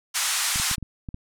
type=band-pass noise; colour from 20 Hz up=white; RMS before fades=-25 dBFS; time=0.14-0.76 s; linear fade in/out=20 ms; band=900 to 10000 Hz; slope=24 dB/octave
type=clicks; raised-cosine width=5 ms; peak=-21 dBFS; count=7; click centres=0.559 / 0.599 / 0.713 / 0.782 / 0.827 / 1.088 / 1.144 s
effects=none